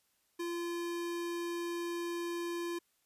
square tone, 343.8 Hz, F4, 27 cents flat, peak -36 dBFS, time 0.39-2.79 s, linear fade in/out 10 ms, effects white hiss -75 dBFS RMS until 3.05 s + resampled to 32000 Hz

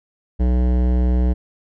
sine tone with hard clipping, 61.74 Hz, B1, in tune, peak -16 dBFS, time 0.39-1.34 s, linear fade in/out 20 ms, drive 16 dB, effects none

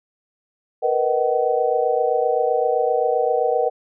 sine chord, B major seventh, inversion third, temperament equal with one note detuned, 466.2 / 493.9 / 622.3 / 757.7 Hz, A#4 / B4 / D#5 / F#5, 0 / 0 / 0 / +41 cents, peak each -22 / -21 / -24 / -22 dBFS, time 0.82-3.7 s, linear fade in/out 20 ms, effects none

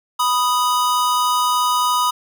square tone pair together, 987.8 / 1244.6 Hz, B5 / D#6, 0 / 0 cents, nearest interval major third, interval 400 cents, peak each -19 dBFS, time 0.19-2.11 s, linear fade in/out 10 ms, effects none

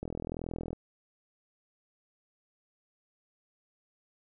click train, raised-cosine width 2 ms, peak -23 dBFS, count 30, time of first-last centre 0.03-0.73 s, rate 41.4 Hz, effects none

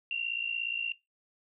sine tone pair together, 2730 / 2787 Hz, F7 / F7, -40 / -4 cents, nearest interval unison, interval 36 cents, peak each -33 / -33 dBFS, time 0.11-0.92 s, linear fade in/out 2 ms, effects noise-tail reverb RT60 0.2 s tail -20 dB re dry

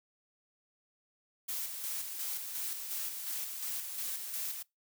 blue noise with tremolo, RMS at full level -37 dBFS, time 1.48-4.63 s, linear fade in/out 10 ms, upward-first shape square, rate 2.8 Hz, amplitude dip 40%, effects noise-tail reverb RT60 0.2 s tail -24 dB re dry

